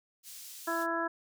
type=high-pass noise; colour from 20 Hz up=pink; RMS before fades=-47 dBFS; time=0.23-0.87 s; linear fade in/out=50 ms; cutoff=5100 Hz; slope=12 dB/octave
type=harmonic tone; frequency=333.3 Hz; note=E4; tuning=19 cents sharp; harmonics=1 / 2 / 3 / 4 / 5; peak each=-36 / -36 / -36 / -36 / -36 dBFS; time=0.67-1.08 s; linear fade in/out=10 ms
effects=none